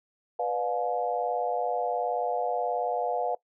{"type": "chord", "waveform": "sine", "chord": "B diminished seventh", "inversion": "none", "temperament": "just", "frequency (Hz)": [493.9, 592.7, 711.2, 853.4], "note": ["B4", "D5", "F5", "Ab5"], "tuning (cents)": [0, 16, 31, 47], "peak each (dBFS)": [-31, -34, -29, -35], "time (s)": [0.39, 3.35], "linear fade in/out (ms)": 5, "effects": ["noise-tail reverb RT60 0.1 s tail -20 dB re dry"]}